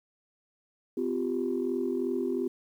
sine chord, C suspended fourth, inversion none, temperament equal with one note detuned, 255.5 / 349.2 / 392 Hz, C4 / F4 / G4, -41 / 0 / 0 cents, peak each -31 dBFS, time 0.97-2.48 s, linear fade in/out 5 ms, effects tanh soft clip ceiling -19 dBFS + 10-bit

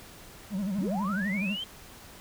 triangle tone with vibrato, 196.7 Hz, G3, 6 cents sharp, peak -26 dBFS, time 0.5-1.57 s, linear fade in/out 50 ms, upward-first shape sine, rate 12 Hz, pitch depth 130 cents each way
sine linear sweep, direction up, 126.8 to 3184 Hz, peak -32 dBFS, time 0.78-1.64 s, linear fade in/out 5 ms
effects pink hiss -49 dBFS RMS until 2.2 s

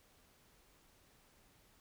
silence, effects pink hiss -68 dBFS RMS until 1.8 s

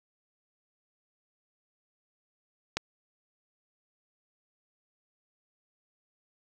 click, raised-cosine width 0.2 ms, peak -11 dBFS, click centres 2.77 s, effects none

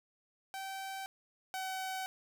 sawtooth tone pair in turn, 773 / 757.1 Hz, G5 / F#5, -24 / +40 cents, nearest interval unison, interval 36 cents, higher first, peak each -36 / -33 dBFS, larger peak second, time 0.54-1.06 / 1.54-2.06 s, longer neither, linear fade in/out 0 ms, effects none

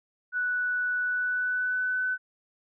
sine tone with pitch glide, 1480 to 1506.7 Hz, F#6 to F#6, 0 to +31 cents, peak -25 dBFS, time 0.32-2.18 s, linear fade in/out 50 ms, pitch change +31 cents, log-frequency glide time 1.02-2.04 s, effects none

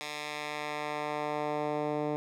10% pulse tone with band-pass filter sweep, 149.4 Hz, D3, 30 cents sharp, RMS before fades -34 dBFS, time 0.01-2.16 s, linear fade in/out 0 ms, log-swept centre 3600 to 380 Hz, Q 0.74, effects none

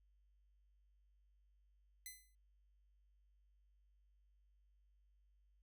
5% pulse tone with exponential decay, 2025 Hz, B6, 43 cents sharp, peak -36 dBFS, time 2.06-2.35 s, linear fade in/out 1 ms, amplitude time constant 63 ms, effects added 50 Hz sine -70 dBFS peak until 5.62 s

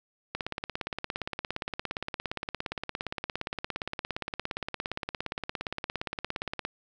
click train, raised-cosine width 0.3 ms, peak -16 dBFS, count 110, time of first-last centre 0.35-6.651 s, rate 17.3 Hz, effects none

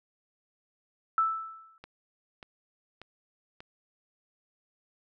sine tone with exponential decay, 1318.5 Hz, E6, in tune, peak -20 dBFS, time 1.18-1.78 s, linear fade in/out 1 ms, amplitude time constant 130 ms
click train, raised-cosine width 0.3 ms, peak -29 dBFS, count 4, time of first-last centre 1.84-3.605 s, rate 1.7 Hz
effects none

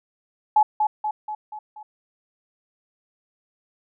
sine tone with echo, 852 Hz, G#5, 44 cents sharp, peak -12 dBFS, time 0.56-0.63 s, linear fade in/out 5 ms, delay 240 ms, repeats 5, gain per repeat -5 dB, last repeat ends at 1.83 s, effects none

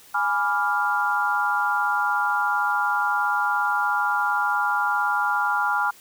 sine chord, G# diminished seventh, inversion none, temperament equal, 830.6 / 987.8 / 1174.7 / 1396.9 Hz, G#5 / B5 / D6 / F6, 0 / 0 / 0 / 0 cents, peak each -25 / -27 / -29 / -23 dBFS, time 0.14-5.91 s, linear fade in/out 10 ms, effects white hiss -50 dBFS RMS until 6 s

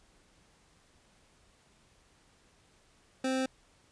25% pulse tone, 261.6 Hz, C4, in tune, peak -25 dBFS, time 3.24-3.46 s, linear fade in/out 5 ms, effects pink hiss -65 dBFS RMS until 3.91 s + resampled to 22050 Hz

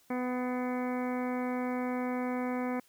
harmonic tone with a mistuned harmonic, 250 Hz, B3, 21 cents sharp, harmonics 1 / 2 / 3 / 4 / 5 / 6 / 7 / 8 / 9, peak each -32 / -37 / -40 / -43 / -46 / -50 / -49 / -49 / -47 dBFS, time 0.1-2.8 s, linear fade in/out 5 ms, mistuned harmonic 8, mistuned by +44 cents, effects white hiss -65 dBFS RMS until 2.88 s

